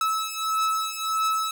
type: beating tone pair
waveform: 45% pulse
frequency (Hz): 1300 / 1301.6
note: E6 / E6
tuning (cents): -24 / -22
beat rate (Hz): 1.6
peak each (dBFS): -26 / -27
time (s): 0.01-1.51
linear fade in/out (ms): 2
effects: none